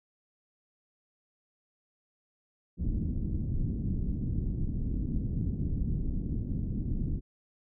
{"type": "low-pass noise", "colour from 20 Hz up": "pink", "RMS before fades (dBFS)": -31, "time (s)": [2.77, 7.21], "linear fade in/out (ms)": 50, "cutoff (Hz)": 260, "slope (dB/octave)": 24, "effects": []}